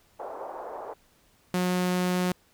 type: band-pass noise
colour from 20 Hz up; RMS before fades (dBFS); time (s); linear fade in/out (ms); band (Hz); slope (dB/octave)
pink; -38; 0.19-0.94; 10; 480 to 960; 24
type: tone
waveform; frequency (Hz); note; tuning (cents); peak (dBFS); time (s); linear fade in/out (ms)
sawtooth; 180.9; F#3; -39; -20; 1.54-2.32; 2
effects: pink hiss -63 dBFS RMS until 2.53 s